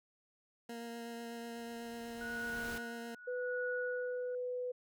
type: tone with vibrato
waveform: 20% pulse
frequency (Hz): 233.4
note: A#3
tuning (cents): +2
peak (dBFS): -38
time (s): 0.69-3.15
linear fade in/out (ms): 5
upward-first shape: triangle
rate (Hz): 8.1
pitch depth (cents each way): 13
type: noise with exponential growth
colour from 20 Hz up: pink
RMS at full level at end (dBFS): -45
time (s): 1.03-2.78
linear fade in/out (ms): 1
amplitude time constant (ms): 380
type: tone with tremolo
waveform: sine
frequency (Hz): 1464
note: F#6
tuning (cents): -19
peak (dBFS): -38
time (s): 2.21-4.35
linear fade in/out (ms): 2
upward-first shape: sine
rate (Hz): 0.84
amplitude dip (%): 85
type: tone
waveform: sine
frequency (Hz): 497.4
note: B4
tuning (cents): +12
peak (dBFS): -36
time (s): 3.27-4.72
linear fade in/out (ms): 10
effects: none